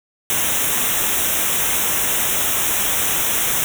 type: band-stop noise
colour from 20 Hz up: white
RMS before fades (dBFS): -19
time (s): 0.3-3.64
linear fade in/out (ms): 0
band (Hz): 3800 to 5600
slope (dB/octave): 96
effects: none